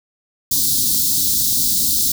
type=band-stop noise; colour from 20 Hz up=white; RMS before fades=-17 dBFS; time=0.51-2.12 s; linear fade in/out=5 ms; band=310 to 3800 Hz; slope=48 dB/octave; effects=none